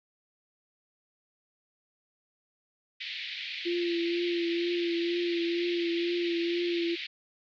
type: band-pass noise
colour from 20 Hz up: pink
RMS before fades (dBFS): -38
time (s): 3-7.07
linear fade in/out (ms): 10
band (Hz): 2000 to 4300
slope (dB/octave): 48
type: tone with vibrato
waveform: sine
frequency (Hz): 343.5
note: F4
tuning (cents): -29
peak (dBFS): -27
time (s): 3.65-6.96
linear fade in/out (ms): 20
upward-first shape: triangle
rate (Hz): 2.1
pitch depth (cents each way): 30
effects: none